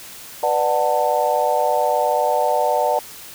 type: chord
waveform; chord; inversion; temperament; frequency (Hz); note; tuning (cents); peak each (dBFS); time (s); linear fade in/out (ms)
sine; B minor seventh; none; just; 493.9 / 592.7 / 740.8 / 889; B4 / D5 / F#5 / A5; 0 / +16 / +2 / +18; -23 / -20 / -21 / -21; 0.43-2.99; 2
effects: white hiss -38 dBFS RMS until 3.34 s